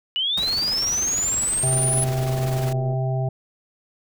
sine linear sweep, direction up, 2897 to 10210 Hz, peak -20 dBFS, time 0.16-2.04 s, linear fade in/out 0 ms
pink noise with tremolo, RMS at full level -32 dBFS, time 0.37-2.73 s, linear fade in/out 5 ms, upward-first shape sine, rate 20 Hz, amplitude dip 50%
harmonic tone, 130.81 Hz, C3, in tune, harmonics 1 / 3 / 5 / 6, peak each -21 / -33 / -30 / -34 dBFS, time 1.63-3.29 s, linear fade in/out 5 ms
click train, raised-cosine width 2 ms, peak -25 dBFS, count 148, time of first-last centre 1.73-2.935 s, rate 122 Hz
effects none

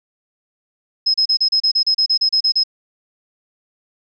sine tone bursts, 5130 Hz, E8, 48 cents flat, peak -12 dBFS, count 14, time 1.06-2.637 s, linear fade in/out 10 ms, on 82 ms, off 33 ms, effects none

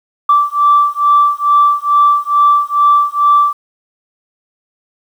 sine beating tone pair, 1165 / 1167.3 Hz, D6 / D6, -14 / -11 cents, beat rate 2.3 Hz, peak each -10 dBFS, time 0.29-3.53 s, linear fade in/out 5 ms, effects tanh soft clip ceiling 0 dBFS + 7-bit

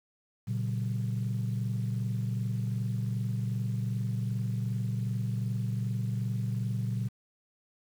sine tone cluster, 117.1 / 139.7 / 188.6 Hz, A#2 / C#3 / F#3, +8 / +14 / +33 cents, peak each -29 / -36 / -35 dBFS, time 0.47-7.09 s, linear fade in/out 20 ms, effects tanh soft clip ceiling -22 dBFS + 9-bit

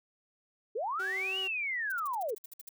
sine linear two-way sweep, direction up then down, 387.8 to 2960 to 387.8 Hz, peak -31 dBFS, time 0.75-2.35 s, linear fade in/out 10 ms, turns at 1.39 s
sawtooth tone, 381.6 Hz, G4, 47 cents flat, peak -37 dBFS, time 0.99-1.48 s, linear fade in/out 10 ms
violet noise bursts, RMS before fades -45 dBFS, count 11, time 1.9-2.691 s, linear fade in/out 5 ms, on 21 ms, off 56 ms
effects none

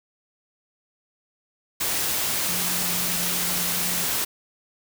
sine tone in noise, 176.7 Hz, F3, 21 cents sharp, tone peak -35 dBFS, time 2.48-4.05 s, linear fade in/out 10 ms, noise white, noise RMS -25 dBFS, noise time 1.8-4.25 s, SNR -13 dB, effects none

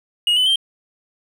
triangle tone with pitch steps, 2878 / 3012 / 3153 Hz, F#7 / F#7 / G7, -49 / +30 / +9 cents, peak -12 dBFS, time 0.27-0.558 s, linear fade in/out 2 ms, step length 96 ms, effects none

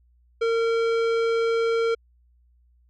sine tone with tanh clipping, 458.1 Hz, A#4, 30 cents flat, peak -22 dBFS, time 0.41-1.95 s, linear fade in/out 10 ms, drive 16 dB, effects added 60 Hz sine -57 dBFS peak until 2.89 s

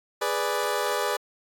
20% pulse chord, G# diminished, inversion none, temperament equal, 415.3 / 493.9 / 587.3 Hz, G#4 / B4 / D5, 0 / 0 / 0 cents, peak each -24 dBFS, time 0.21-1.17 s, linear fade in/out 10 ms, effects AAC 64 kbps

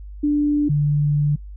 sine tone pair in turn, 293.7 / 146.85 Hz, D4 / D3, 0 / 0 cents, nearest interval octave, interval 1200 cents, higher first, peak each -15 dBFS, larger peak neither, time 0.23-0.69 / 0.69-1.36 s, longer second, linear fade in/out 10 ms, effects noise-tail reverb RT60 0.1 s tail -24 dB re dry + added 50 Hz sine -33 dBFS peak until 1.56 s

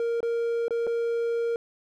triangle tone with dropouts, 466.2 Hz, A#4, in tune, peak -22 dBFS, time 0-1.56 s, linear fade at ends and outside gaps 1 ms, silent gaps 0.205-0.229 / 0.682-0.707 / 0.868-0.873 s, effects none

